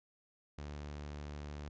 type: tone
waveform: sawtooth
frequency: 73.42 Hz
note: D2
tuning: in tune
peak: -39 dBFS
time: 0.58-1.69 s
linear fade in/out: 5 ms
effects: resampled to 16000 Hz